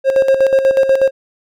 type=tone with tremolo; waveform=triangle; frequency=536 Hz; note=C5; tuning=42 cents sharp; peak=-5 dBFS; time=0.04-1.11 s; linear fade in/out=50 ms; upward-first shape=square; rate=8.2 Hz; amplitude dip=60%; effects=none